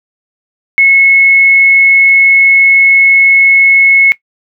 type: tone pair in turn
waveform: sine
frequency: 2187 / 2187 Hz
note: C#7 / C#7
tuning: -24 / -24 cents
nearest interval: unison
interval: 0 cents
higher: neither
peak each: -3 dBFS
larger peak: neither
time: 0.78-2.09 / 2.09-4.12 s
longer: second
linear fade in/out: 0 ms
effects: noise-tail reverb RT60 0.1 s tail -18 dB re dry